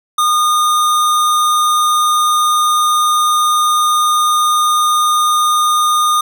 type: tone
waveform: square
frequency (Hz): 1222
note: D#6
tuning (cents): -32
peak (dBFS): -11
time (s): 0.18-6.21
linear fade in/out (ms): 5
effects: none